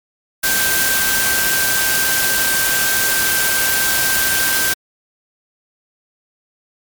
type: tone in noise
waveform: sine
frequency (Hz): 1565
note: G6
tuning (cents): -3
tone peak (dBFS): -19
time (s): 0.43-4.74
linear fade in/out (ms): 10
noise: white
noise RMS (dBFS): -17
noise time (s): 0.43-4.74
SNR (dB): -5
effects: MP3 96 kbps